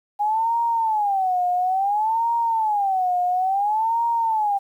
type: tone with vibrato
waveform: sine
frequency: 818 Hz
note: G#5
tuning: 26 cents flat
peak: -18 dBFS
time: 0.19-4.59 s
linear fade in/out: 20 ms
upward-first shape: sine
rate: 0.58 Hz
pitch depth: 230 cents each way
effects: 9-bit